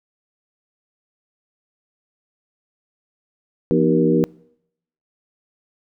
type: tone cluster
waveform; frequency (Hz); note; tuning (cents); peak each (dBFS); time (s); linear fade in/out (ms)
sine; 170.6 / 244.8 / 310.7 / 386.1 / 473; F3 / B3 / D#4 / G4 / A#4; -40 / -15 / -2 / -26 / +25; -20; 3.71-4.24; 0
effects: noise-tail reverb RT60 0.8 s tail -26 dB re dry